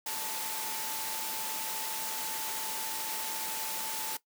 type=tone in noise; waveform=sine; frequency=880 Hz; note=A5; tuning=in tune; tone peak=-42 dBFS; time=0.06-4.17 s; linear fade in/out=5 ms; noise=white; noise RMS=-36 dBFS; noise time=0.06-4.17 s; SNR=-9 dB; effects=noise-tail reverb RT60 0.1 s tail -17 dB re dry + high-pass 200 Hz 12 dB/octave